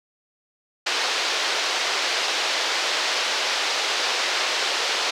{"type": "band-pass noise", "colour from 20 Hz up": "white", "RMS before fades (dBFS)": -24, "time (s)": [0.86, 5.11], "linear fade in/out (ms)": 10, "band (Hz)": [390, 5100], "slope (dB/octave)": 24, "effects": []}